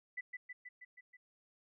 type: tone with echo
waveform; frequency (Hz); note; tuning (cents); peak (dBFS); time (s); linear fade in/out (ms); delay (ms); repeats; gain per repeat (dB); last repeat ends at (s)
sine; 1991; B6; +14; -38; 0.17-0.21; 10; 160; 6; -3; 1.17
effects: none